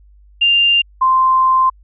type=tone pair in turn; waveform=sine; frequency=2794 / 1042.9 Hz; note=F7 / C6; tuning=0 / -6 cents; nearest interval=octave + perfect fourth; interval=1706 cents; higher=first; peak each=-9 dBFS; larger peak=neither; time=0.41-0.82 / 1.01-1.7 s; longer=second; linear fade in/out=10 ms; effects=added 50 Hz sine -43 dBFS peak until 1.83 s